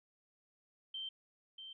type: tone with echo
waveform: sine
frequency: 3126 Hz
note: G7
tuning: 6 cents flat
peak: -40 dBFS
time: 0.94-1.09 s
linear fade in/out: 5 ms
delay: 640 ms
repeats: 1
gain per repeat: -7 dB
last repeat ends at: 1.73 s
effects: none